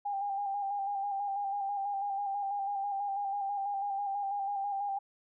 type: tone with vibrato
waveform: sine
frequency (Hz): 800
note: G5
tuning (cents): +35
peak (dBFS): -31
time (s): 0.05-4.99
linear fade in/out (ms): 10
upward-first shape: square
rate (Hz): 6.1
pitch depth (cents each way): 32
effects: none